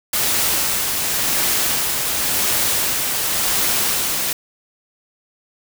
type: noise with tremolo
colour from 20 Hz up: white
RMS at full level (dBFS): -18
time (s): 0.13-4.33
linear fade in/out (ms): 5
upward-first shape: sine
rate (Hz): 0.92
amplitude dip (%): 30
effects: none